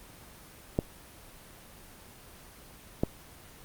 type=clicks; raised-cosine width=2 ms; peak=-11 dBFS; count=2; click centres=0.789 / 3.035 s; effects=pink hiss -51 dBFS RMS until 3.64 s + Opus 24 kbps